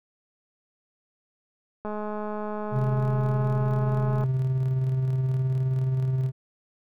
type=click train; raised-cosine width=1 ms; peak=-20 dBFS; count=505; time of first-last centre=1.85-4.239 s; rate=211 Hz
type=tone with tremolo; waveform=triangle; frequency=130.81 Hz; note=C3; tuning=in tune; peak=-19 dBFS; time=2.71-6.32 s; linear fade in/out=50 ms; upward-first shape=square; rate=19 Hz; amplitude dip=25%
effects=none